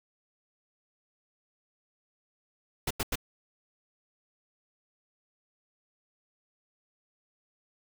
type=noise bursts; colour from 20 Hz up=pink; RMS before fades=-30 dBFS; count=3; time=2.87-3.156 s; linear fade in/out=5 ms; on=36 ms; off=89 ms; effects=none